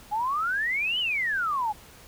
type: exponential two-way sweep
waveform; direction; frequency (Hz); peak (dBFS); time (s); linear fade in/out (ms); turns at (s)
sine; up then down; 814 to 3085 to 814; -24; 0.11-1.73; 20; 0.99
effects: pink hiss -50 dBFS RMS until 2.07 s